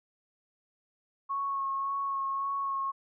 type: tone with vibrato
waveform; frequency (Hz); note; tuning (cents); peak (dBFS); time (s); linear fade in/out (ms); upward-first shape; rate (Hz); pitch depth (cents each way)
sine; 1098; C#6; -17; -29; 1.29-2.92; 20; sine; 1.8; 17
effects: none